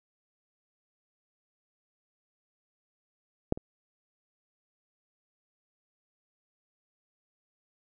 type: clicks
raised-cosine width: 2 ms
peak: -10 / -26 dBFS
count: 2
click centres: 3.524 / 3.575 s
effects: none